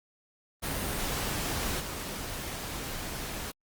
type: noise with level steps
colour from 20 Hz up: pink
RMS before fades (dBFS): -32 / -37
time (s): 0.62-3.52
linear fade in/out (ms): 20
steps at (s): 1.8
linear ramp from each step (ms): 2
effects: Opus 32 kbps